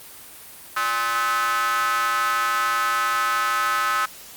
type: tone with high-pass filter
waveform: square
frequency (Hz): 116.54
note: A#2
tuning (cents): 0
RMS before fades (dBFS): -22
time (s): 0.76-4.06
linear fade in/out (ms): 10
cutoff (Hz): 1300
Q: 5.6
effects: white hiss -42 dBFS RMS until 4.36 s + Opus 32 kbps